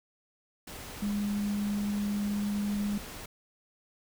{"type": "tone in noise", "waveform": "sine", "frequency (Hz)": 205, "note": "G#3", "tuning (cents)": -22, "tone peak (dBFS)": -28, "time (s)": [1.02, 2.98], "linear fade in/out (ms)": 5, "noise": "pink", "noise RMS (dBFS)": -43, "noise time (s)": [0.67, 3.26], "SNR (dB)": 12, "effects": []}